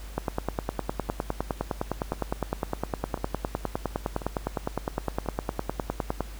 two click trains, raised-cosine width 1 ms, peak -12 / -22 dBFS, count 60 / 5, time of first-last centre 0.18-6.207 / 1.09-5.261 s, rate 9.79 / 0.959 Hz, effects added 50 Hz sine -38 dBFS peak until 6.39 s + pink hiss -48 dBFS RMS until 6.39 s

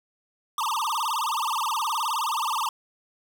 square tone with vibrato, 1046.5 Hz, C6, in tune, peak -25 dBFS, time 0.58-2.69 s, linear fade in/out 2 ms, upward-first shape sine, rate 19 Hz, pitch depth 300 cents each way, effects none

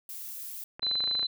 violet noise, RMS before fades -40 dBFS, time 0.09-0.64 s, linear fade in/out 2 ms
clicks, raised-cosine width 0.5 ms, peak -26 dBFS, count 12, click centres 0.795 / 0.83 / 0.867 / 0.913 / 0.955 / 1.005 / 1.04 / 1.076 / 1.112 / 1.152 / 1.194 / 1.229 s
sine tone, 4033 Hz, B7, 36 cents sharp, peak -26 dBFS, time 0.82-1.27 s, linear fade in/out 10 ms
effects none

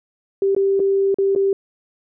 sine tone with dropouts, 392 Hz, G4, in tune, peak -14 dBFS, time 0.42-1.53 s, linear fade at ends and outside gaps 2 ms, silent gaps 0.549-0.564 / 0.795-0.8 / 1.144-1.185 / 1.351-1.36 s, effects none

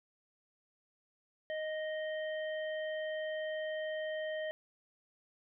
harmonic tone, 622.3 Hz, D#5, in tune, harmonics 1 / 3 / 5, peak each -36 / -43 / -50 dBFS, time 1.5-4.51 s, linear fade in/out 0 ms, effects none

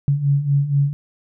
sine beating tone pair, 138.59 / 142.79 Hz, C#3 / D3, 0 / -48 cents, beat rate 4.2 Hz, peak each -21 / -16 dBFS, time 0.08-0.93 s, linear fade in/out 0 ms, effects none

